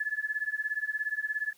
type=tone with tremolo; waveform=sine; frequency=1720 Hz; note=A6; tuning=40 cents flat; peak=-25 dBFS; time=0-1.53 s; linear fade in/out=5 ms; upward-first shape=triangle; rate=17 Hz; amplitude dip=100%; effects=white hiss -63 dBFS RMS until 1.57 s